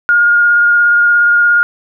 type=tone with vibrato; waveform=sine; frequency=1423 Hz; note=F6; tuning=32 cents sharp; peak=-6 dBFS; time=0.09-1.63 s; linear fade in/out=0 ms; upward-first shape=sine; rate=17 Hz; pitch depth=10 cents each way; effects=none